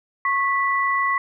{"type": "tone pair together", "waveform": "sine", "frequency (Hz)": [1098, 1972.3], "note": ["C#6", "B6"], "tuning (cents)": [-17, -3], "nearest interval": "minor seventh", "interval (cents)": 1014, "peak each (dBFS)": [-20, -22], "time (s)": [0.25, 1.18], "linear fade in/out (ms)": 2, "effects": []}